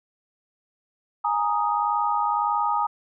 sine chord, Ab suspended second, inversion none, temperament equal, 830.6 / 932.3 / 1244.5 Hz, Ab5 / Bb5 / Eb6, 0 / 0 / 0 cents, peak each -25 dBFS, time 1.24-2.87 s, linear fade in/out 10 ms, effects none

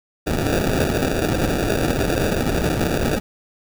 white noise with sample-and-hold, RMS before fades -20 dBFS, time 0.26-3.2 s, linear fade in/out 20 ms, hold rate 1050 Hz, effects none

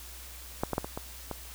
clicks, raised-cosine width 1 ms, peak -13 / -15 / -13 / -21 / -20 / -20 dBFS, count 6, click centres 0.635 / 0.733 / 0.781 / 0.845 / 0.975 / 1.313 s, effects added 61 Hz sine -47 dBFS peak until 1.54 s + white hiss -47 dBFS RMS until 1.54 s

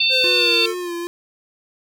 harmonic tone, 896 Hz, A5, 31 cents sharp, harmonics 3 / 4 / 5, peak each -18 / -19 / -20 dBFS, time 0-0.66 s, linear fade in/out 5 ms
square linear sweep, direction down, 524 to 440.6 Hz, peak -23 dBFS, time 0.09-0.75 s, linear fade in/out 50 ms
square tone with vibrato, 351 Hz, F4, 9 cents sharp, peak -25 dBFS, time 0.24-1.07 s, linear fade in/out 0 ms, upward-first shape sine, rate 2.4 Hz, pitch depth 43 cents each way
effects none

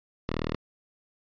5% pulse tone, 39.14 Hz, D#1, 11 cents sharp, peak -18 dBFS, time 0.29-0.55 s, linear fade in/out 0 ms, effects resampled to 11025 Hz

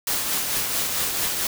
white noise with tremolo, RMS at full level -23 dBFS, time 0.07-1.47 s, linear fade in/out 2 ms, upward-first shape triangle, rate 4.5 Hz, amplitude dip 40%, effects none

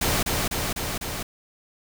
pink noise with echo, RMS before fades -23 dBFS, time 0.01-0.23 s, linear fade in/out 5 ms, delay 250 ms, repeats 4, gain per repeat -2 dB, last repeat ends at 1.23 s, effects none

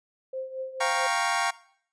sine tone with tremolo, 524 Hz, C5, 2 cents sharp, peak -29 dBFS, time 0.33-1.07 s, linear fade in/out 5 ms, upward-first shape triangle, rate 4.5 Hz, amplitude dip 75%
25% pulse chord, G half-diminished seventh, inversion third, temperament equal with one note detuned, 698.5 / 784 / 932.3 / 1102.3 Hz, F5 / G5 / Bb5 / Db6, 0 / 0 / 0 / -10 cents, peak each -26 dBFS, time 0.8-1.51 s, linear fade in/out 10 ms
effects noise-tail reverb RT60 0.6 s tail -20 dB re dry + resampled to 22050 Hz

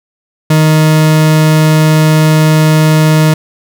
40% pulse tone, 155.8 Hz, D#3, 3 cents sharp, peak -4 dBFS, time 0.5-3.34 s, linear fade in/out 5 ms, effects none

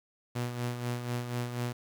sawtooth tone with tremolo, 121.5 Hz, B2, 28 cents flat, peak -26 dBFS, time 0.35-1.73 s, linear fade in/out 10 ms, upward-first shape sine, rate 4.1 Hz, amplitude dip 55%, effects 9-bit

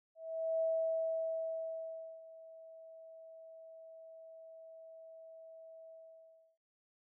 sine tone with ADSR envelope, 650 Hz, E5, 24 cents flat, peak -30 dBFS, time 0.15-6.58 s, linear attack 460 ms, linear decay 1600 ms, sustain -21 dB, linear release 670 ms, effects none

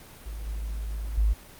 sine tone with level steps, 53 Hz, G#1, 36 cents sharp, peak -33 / -29 / -19 dBFS, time 0.25-1.34 s, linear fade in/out 20 ms, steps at 0.46 / 1.17 s, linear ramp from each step 10 ms, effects pink hiss -48 dBFS RMS until 1.59 s + Opus 24 kbps

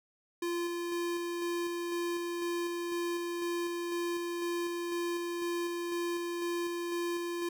square tone with tremolo, 345.2 Hz, F4, 20 cents flat, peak -32 dBFS, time 0.42-7.49 s, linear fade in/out 5 ms, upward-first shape square, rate 2 Hz, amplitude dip 25%, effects none

